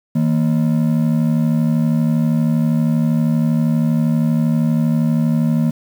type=ring-modulated tone; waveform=triangle; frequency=195.9 Hz; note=G3; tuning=1 cent flat; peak=-8 dBFS; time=0.15-5.71 s; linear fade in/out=10 ms; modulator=36.3 Hz; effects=7-bit